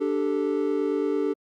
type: chord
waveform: triangle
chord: D suspended fourth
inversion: none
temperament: just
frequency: 293.7 / 391.6 / 440.5 Hz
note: D4 / G4 / A4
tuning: 0 / -2 / +2 cents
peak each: -25 dBFS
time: 0-1.34 s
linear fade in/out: 20 ms
effects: Opus 48 kbps